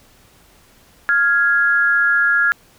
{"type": "tone pair together", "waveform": "sine", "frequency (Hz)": [1400.9, 1666], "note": ["F6", "G#6"], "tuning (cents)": [5, 5], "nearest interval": "minor third", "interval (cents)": 300, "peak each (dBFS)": -15, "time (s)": [1.09, 2.52], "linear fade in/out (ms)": 0, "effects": ["pink hiss -51 dBFS RMS until 2.78 s"]}